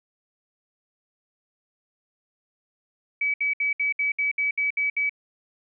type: tone bursts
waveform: sine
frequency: 2285 Hz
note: D7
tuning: 48 cents flat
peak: -21 dBFS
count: 10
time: 3.21-5.095 s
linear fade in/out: 5 ms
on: 130 ms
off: 65 ms
effects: none